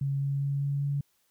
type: tone with pitch steps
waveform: sine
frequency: 138.59 / 139.39 / 140.2 / 141.01 / 141.83 Hz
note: C#3 / C#3 / C#3 / C#3 / C#3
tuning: 0 / +10 / +20 / +30 / +40 cents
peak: -26 dBFS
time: 0.01-1.01 s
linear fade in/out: 5 ms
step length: 200 ms
effects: white hiss -71 dBFS RMS until 1.3 s